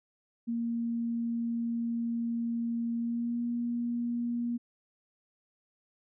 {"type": "tone with pitch glide", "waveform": "sine", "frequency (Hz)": [233.1, 237.9], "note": ["A#3", "A#3"], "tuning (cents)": [0, 35], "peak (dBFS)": -29, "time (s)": [0.47, 4.58], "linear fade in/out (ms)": 20, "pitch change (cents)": 35, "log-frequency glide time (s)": [2.97, 3.42], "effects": []}